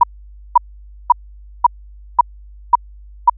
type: tone bursts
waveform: sine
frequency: 967 Hz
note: B5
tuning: 37 cents flat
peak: -3 dBFS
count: 7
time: 0.01-3.298 s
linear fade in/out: 5 ms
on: 24 ms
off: 520 ms
effects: added 50 Hz sine -36 dBFS peak until 3.37 s